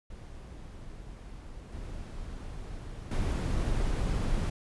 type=noise with level steps; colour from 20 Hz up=brown; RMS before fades=-44 / -40 / -29 dBFS; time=0.1-4.5 s; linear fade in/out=5 ms; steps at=1.72 / 3.11 s; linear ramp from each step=5 ms; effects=resampled to 24000 Hz